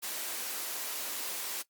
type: high-pass noise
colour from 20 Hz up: white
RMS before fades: -37 dBFS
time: 0.02-1.63 s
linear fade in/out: 20 ms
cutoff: 260 Hz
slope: 24 dB/octave
effects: noise-tail reverb RT60 0.1 s tail -18 dB re dry + Opus 48 kbps